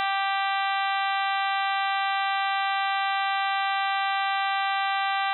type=harmonic tone; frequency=392 Hz; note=G4; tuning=in tune; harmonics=2 / 3 / 4 / 5 / 6 / 7 / 8 / 9 / 10; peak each=-26 / -30 / -32 / -34 / -36 / -37 / -38 / -39 / -40 dBFS; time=0-5.33 s; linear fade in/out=0 ms; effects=none